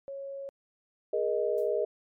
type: tone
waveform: sine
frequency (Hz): 551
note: C#5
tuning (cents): -11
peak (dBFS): -36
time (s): 0.08-0.49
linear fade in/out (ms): 0
type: chord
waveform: sine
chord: Ab suspended second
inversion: none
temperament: equal with one note detuned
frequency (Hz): 415.3 / 474.6 / 622.3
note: Ab4 / Bb4 / Eb5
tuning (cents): 0 / +31 / 0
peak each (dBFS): -30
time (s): 1.13-1.85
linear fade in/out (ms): 5
type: noise with exponential decay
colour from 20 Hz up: violet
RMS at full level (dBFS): -50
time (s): 1.58-1.75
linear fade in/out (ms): 0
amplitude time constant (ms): 36
effects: MP3 64 kbps